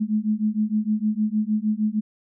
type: beating tone pair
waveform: sine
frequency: 210.7 / 217.2 Hz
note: G#3 / A3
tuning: +25 / -22 cents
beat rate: 6.5 Hz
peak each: -23 dBFS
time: 0-2.01 s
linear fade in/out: 20 ms
effects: none